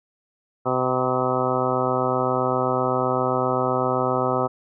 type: harmonic tone with a mistuned harmonic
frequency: 127.7 Hz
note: C3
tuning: 42 cents flat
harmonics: 1 / 2 / 3 / 4 / 5 / 6 / 7 / 8 / 9 / 10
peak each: -30 / -29 / -27 / -26 / -28 / -28 / -32 / -31 / -31 / -28 dBFS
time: 0.65-4.48 s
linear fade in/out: 20 ms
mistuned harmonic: 7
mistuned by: +36 cents
effects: none